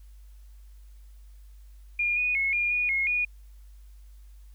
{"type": "tone with pitch steps", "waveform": "sine", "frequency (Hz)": [2418, 2475, 2181, 2417, 2454, 2161, 2453], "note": ["D7", "D#7", "C#7", "D7", "D#7", "C#7", "D#7"], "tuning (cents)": [50, -10, -29, 49, -25, -45, -25], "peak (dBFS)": -23, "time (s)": [1.99, 3.25], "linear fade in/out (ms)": 5, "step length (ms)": 180, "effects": ["added 50 Hz sine -46 dBFS peak until 4.54 s", "white hiss -67 dBFS RMS until 4.54 s"]}